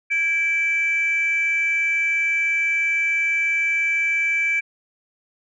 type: tone pair together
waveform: sine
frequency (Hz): 1642.6 / 2323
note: G#6 / D7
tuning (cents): -20 / -20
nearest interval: tritone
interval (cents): 600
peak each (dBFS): -27 / -17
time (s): 0.1-4.61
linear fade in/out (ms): 20
effects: tanh soft clip ceiling -14 dBFS

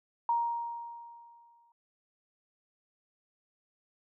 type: tone with exponential decay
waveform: sine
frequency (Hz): 938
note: A#5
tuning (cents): +11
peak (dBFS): -24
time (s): 0.29-1.72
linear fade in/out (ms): 2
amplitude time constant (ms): 310
effects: none

